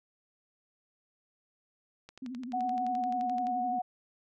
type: click train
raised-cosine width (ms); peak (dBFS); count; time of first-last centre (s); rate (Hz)
0.2; -31; 17; 2.09-3.469; 11.6
type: tone with vibrato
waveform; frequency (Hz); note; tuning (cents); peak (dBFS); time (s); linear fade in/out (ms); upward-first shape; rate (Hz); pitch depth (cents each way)
sine; 249.1; B3; +15; -37; 2.22-3.79; 5; sine; 12; 110
type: tone with pitch glide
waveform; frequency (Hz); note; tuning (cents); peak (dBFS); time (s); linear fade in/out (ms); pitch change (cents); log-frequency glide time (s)
sine; 740 to 733.2; F#5 to F#5; 0 to -16; -29; 2.53-3.82; 10; -16; 2.69-3.23
effects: none